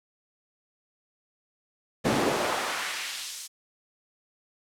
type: noise with high-pass filter sweep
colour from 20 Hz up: brown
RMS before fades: -29 dBFS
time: 2.04-3.48 s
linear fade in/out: 20 ms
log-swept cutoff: 220 to 6800 Hz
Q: 0.95
effects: low-pass 12000 Hz 12 dB/octave